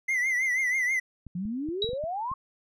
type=tone with vibrato; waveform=triangle; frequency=2037 Hz; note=C7; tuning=47 cents flat; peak=-22 dBFS; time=0.08-1 s; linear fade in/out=10 ms; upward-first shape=triangle; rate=6.2 Hz; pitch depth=99 cents each way
type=clicks; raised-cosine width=5 ms; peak=-30 dBFS; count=8; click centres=1.267 / 1.454 / 1.688 / 1.844 / 1.891 / 1.933 / 2.039 / 2.316 s
type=exponential sweep; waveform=sine; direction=up; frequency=170 to 1108.7 Hz; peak=-29 dBFS; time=1.35-2.34 s; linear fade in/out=5 ms
type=tone with exponential decay; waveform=sine; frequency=3873 Hz; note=B7; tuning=35 cents flat; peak=-22 dBFS; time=1.82-1.98 s; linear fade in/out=2 ms; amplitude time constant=34 ms
effects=none